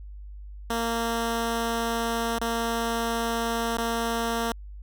10% pulse tone with dropouts, 230.8 Hz, A#3, 17 cents flat, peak -17 dBFS, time 0.7-4.52 s, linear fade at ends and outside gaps 2 ms, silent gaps 2.386-2.413 / 3.771-3.781 s, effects added 50 Hz sine -38 dBFS peak until 4.82 s

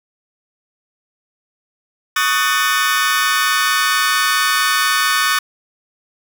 sawtooth chord, D# half-diminished seventh, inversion third, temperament just, 1120.1 / 1244.5 / 1493.4 / 1792.1 Hz, C#6 / D#6 / F#6 / A6, +18 / 0 / +16 / +31 cents, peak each -16 dBFS, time 2.16-5.39 s, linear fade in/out 5 ms, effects none

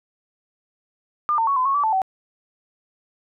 sine tone with pitch steps, 1203 / 904 / 1112 / 1019 / 1098 / 1154 / 879 / 762 Hz, D6 / A5 / C#6 / C6 / C#6 / D6 / A5 / G5, +41 / +47 / +5 / -46 / -17 / -31 / -2 / -49 cents, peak -17 dBFS, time 1.29-2.018 s, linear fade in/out 0 ms, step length 91 ms, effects none

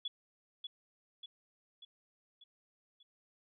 sine tone with echo, 3400 Hz, G#7, 40 cents sharp, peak -35 dBFS, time 0.05-0.08 s, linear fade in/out 5 ms, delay 590 ms, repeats 5, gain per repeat -5 dB, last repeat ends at 3.03 s, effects none

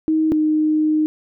sine tone pair in turn, 314.9 / 308.4 Hz, D#4 / D#4, +21 / -15 cents, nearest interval unison, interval 36 cents, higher first, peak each -14 dBFS, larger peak neither, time 0.08-0.32 / 0.32-1.06 s, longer second, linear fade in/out 0 ms, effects none

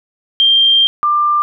sine tone pair in turn, 3178 / 1190.4 Hz, G7 / D6, +23 / +23 cents, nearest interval octave + perfect fourth, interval 1700 cents, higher first, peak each -7 / -10 dBFS, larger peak first, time 0.4-0.87 / 1.03-1.42 s, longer first, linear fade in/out 0 ms, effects none

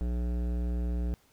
sine tone with hard clipping, 59.9 Hz, A#1, 48 cents sharp, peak -30 dBFS, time 0.01-1.14 s, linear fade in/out 0 ms, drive 15 dB, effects pink hiss -65 dBFS RMS until 1.32 s

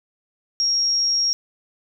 sine tone, 5588 Hz, F8, in tune, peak -17 dBFS, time 0.6-1.33 s, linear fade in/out 0 ms, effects none

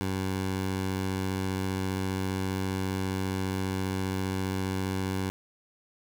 15% pulse tone, 94.9 Hz, F#2, 44 cents sharp, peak -22 dBFS, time 0.01-5.3 s, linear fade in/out 0 ms, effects none

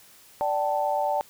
sine chord, D suspended fourth, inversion none, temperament equal with one note detuned, 587.3 / 771 / 880 Hz, D5 / G5 / A5, 0 / -29 / 0 cents, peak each -27 dBFS, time 0.41-1.21 s, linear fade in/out 0 ms, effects white hiss -53 dBFS RMS until 1.29 s

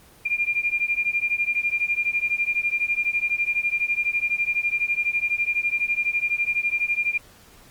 sine beating tone pair, 2395 / 2407 Hz, D7 / D7, +33 / +42 cents, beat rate 12 Hz, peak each -24 dBFS, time 0.25-7.18 s, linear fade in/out 10 ms, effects pink hiss -51 dBFS RMS until 7.7 s + Opus 24 kbps

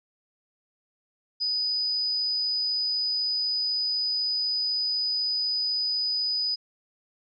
sine tone, 4978 Hz, D#8, in tune, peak -24 dBFS, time 1.4-6.56 s, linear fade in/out 20 ms, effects none

